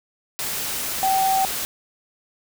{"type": "tone in noise", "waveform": "sine", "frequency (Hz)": 769, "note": "G5", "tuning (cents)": -33, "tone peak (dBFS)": -17, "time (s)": [1.03, 1.45], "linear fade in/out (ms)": 0, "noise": "white", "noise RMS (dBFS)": -27, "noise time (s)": [0.39, 1.65], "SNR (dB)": 7, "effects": []}